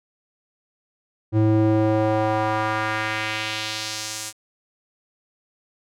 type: tone with band-pass filter sweep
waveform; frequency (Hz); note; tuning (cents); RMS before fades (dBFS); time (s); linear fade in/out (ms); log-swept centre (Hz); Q
square; 108.6; A2; -22; -22; 1.32-4.33; 50; 230 to 8300; 1.4
effects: none